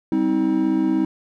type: chord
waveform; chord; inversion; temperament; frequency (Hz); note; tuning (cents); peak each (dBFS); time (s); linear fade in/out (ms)
triangle; C minor; second; equal with one note detuned; 196 / 261.6 / 318.2; G3 / C4 / Eb4; 0 / 0 / +39; -23 / -20 / -17; 0.12-1.05; 2
effects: none